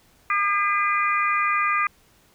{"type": "harmonic tone", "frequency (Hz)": 404, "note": "G#4", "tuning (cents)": -48, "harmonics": [3, 4, 5, 6], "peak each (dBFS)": [-21, -30, -26, -27], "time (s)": [0.3, 1.87], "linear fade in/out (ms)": 2, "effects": ["pink hiss -58 dBFS RMS until 2.34 s"]}